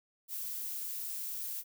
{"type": "noise", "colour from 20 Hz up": "violet", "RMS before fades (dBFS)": -39, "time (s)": [0.28, 1.64], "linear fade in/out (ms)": 50, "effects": []}